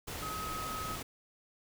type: tone in noise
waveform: sine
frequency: 1272 Hz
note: D#6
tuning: 38 cents sharp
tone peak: -38 dBFS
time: 0.22-0.96 s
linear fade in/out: 10 ms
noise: pink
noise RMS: -41 dBFS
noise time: 0.07-1.03 s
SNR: 0 dB
effects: none